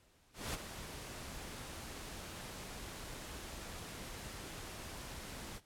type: noise with ADSR envelope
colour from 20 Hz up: pink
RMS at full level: -38 dBFS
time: 0.33-5.61 s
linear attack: 210 ms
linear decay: 20 ms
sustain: -9 dB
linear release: 54 ms
effects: pink hiss -69 dBFS RMS until 5.65 s + low-pass 12000 Hz 12 dB/octave